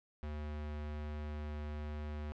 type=tone; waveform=square; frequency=74.9 Hz; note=D2; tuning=35 cents sharp; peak=-40 dBFS; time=0.23-2.32 s; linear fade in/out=0 ms; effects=low-pass 3000 Hz 12 dB/octave